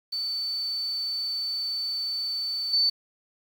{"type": "tone with level steps", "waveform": "sine", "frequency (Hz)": 4517, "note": "C#8", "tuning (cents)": 32, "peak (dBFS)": [-27, -19], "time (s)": [0.12, 2.9], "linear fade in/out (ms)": 10, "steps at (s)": 2.73, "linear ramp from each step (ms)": 5, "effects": ["8-bit"]}